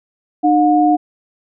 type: tone pair together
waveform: sine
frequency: 303.2 / 720.6 Hz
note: D#4 / F#5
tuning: -45 / -46 cents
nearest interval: octave + minor third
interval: 1499 cents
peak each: -12 dBFS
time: 0.43-0.97 s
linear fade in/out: 20 ms
effects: none